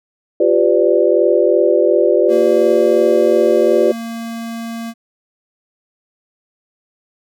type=chord; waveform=sine; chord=G dominant seventh; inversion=third; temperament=equal with one note detuned; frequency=349.2 / 392 / 506.6 / 587.3 Hz; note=F4 / G4 / B4 / D5; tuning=0 / 0 / +44 / 0 cents; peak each=-15 dBFS; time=0.4-3.92 s; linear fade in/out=5 ms
type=tone; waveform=square; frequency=229.7 Hz; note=A#3; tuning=25 cents flat; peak=-24 dBFS; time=2.28-4.94 s; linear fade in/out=50 ms
effects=none